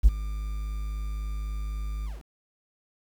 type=tone with ADSR envelope; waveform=triangle; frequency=51.91 Hz; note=G#1; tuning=in tune; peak=-6 dBFS; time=0.03-2.23 s; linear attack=33 ms; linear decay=29 ms; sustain=-21 dB; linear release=170 ms; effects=tanh soft clip ceiling -8 dBFS + 8-bit